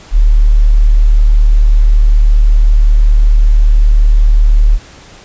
sine tone, 37.35 Hz, D1, 30 cents sharp, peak -3 dBFS, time 0.11-4.79 s, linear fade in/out 50 ms, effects pink hiss -37 dBFS RMS until 5.24 s + resampled to 16000 Hz

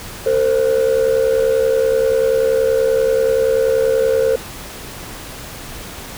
sine tone pair together, 452.9 / 523.3 Hz, A#4 / C5, -50 / 0 cents, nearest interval minor third, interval 250 cents, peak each -13 dBFS, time 0.26-4.36 s, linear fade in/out 5 ms, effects tanh soft clip ceiling -9 dBFS + pink hiss -32 dBFS RMS until 6.17 s

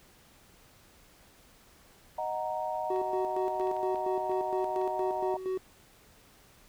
sine chord, D# minor, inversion none, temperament equal, 622.3 / 740 / 932.3 Hz, D#5 / F#5 / A#5, 0 / 0 / 0 cents, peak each -35 dBFS, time 2.18-5.37 s, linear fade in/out 5 ms
triangle tone with tremolo, 374.5 Hz, F#4, 21 cents sharp, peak -27 dBFS, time 2.9-5.58 s, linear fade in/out 5 ms, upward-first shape square, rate 4.3 Hz, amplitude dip 65%
clicks, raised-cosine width 0.3 ms, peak -34 dBFS, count 7, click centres 2.961 / 3.611 / 3.672 / 3.766 / 3.958 / 4.316 / 4.815 s
effects pink hiss -59 dBFS RMS until 6.68 s

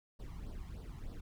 brown noise with flanger, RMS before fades -45 dBFS, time 0.19-1.21 s, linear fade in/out 10 ms, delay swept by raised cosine 0.21 to 1.02 ms, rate 3.3 Hz, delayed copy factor +0.75, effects none

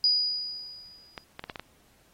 sine tone with exponential decay, 4914 Hz, D#8, 22 cents flat, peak -18 dBFS, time 0.04-1.24 s, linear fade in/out 1 ms, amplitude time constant 260 ms
clicks, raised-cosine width 0.3 ms, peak -20 dBFS, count 6, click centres 1.178 / 1.394 / 1.44 / 1.498 / 1.558 / 1.596 s
effects pink hiss -63 dBFS RMS until 2.13 s + AAC 48 kbps

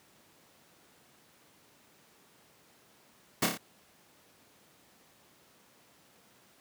pink noise with echo, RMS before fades -26 dBFS, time 3.42-3.46 s, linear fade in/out 5 ms, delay 29 ms, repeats 4, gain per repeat -4 dB, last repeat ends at 3.576 s, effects pink hiss -62 dBFS RMS until 6.6 s + high-pass 150 Hz 12 dB/octave

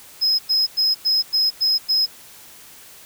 triangle tone bursts, 5110 Hz, D#8, 45 cents sharp, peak -14 dBFS, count 7, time 0.21-2.064 s, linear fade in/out 20 ms, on 180 ms, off 99 ms, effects white hiss -44 dBFS RMS until 3.05 s

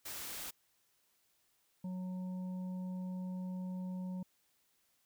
white noise, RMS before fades -44 dBFS, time 0.05-0.51 s, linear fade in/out 10 ms
harmonic tone, 183.8 Hz, F#3, 11 cents flat, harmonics 1 / 3 / 5, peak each -38 / -55 / -58 dBFS, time 1.84-4.23 s, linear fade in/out 5 ms
effects white hiss -75 dBFS RMS until 5.05 s

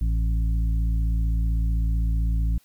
harmonic tone with a mistuned harmonic, 55.7 Hz, A1, 22 cents sharp, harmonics 1 / 2 / 3 / 5, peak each -20 / -32 / -33 / -42 dBFS, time 0.01-2.58 s, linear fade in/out 5 ms, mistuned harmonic 5, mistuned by -22 cents, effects white hiss -61 dBFS RMS until 2.64 s

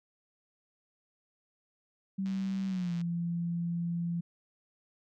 sine tone with pitch glide, 192.8 to 170.78 Hz, G3 to F3, -28 to -38 cents, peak -30 dBFS, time 2.18-4.21 s, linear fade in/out 10 ms, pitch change -210 cents, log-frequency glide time 2.68-2.93 s
click train, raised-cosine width 0.2 ms, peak -34 dBFS, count 93, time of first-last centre 2.26-3.014 s, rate 122 Hz
effects none

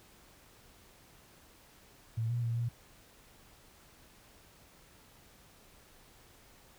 sine tone with pitch steps, 113.2 / 119.8 / 116.3 / 118.4 Hz, A2 / A#2 / A#2 / A#2, +50 / +48 / -4 / +27 cents, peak -30 dBFS, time 2.17-2.69 s, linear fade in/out 10 ms, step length 130 ms, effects pink hiss -60 dBFS RMS until 6.78 s

